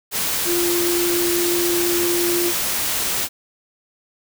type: tone in noise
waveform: sine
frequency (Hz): 347.6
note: F4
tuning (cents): -8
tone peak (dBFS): -19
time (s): 0.45-2.53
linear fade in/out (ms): 50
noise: white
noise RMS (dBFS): -22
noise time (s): 0.11-3.29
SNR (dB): 0
effects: none